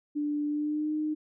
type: tone with pitch glide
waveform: sine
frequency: 294.8 to 306.1 Hz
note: D4 to D#4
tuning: +7 to -28 cents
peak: -27 dBFS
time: 0.15-1.15 s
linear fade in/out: 20 ms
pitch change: +65 cents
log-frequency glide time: 0.47-0.93 s
effects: none